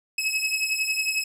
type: beating tone pair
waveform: sawtooth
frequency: 2565 / 2576 Hz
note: E7 / E7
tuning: -48 / -41 cents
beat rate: 11 Hz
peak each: -23 dBFS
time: 0.18-1.24 s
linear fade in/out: 5 ms
effects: low-pass 12000 Hz 12 dB/octave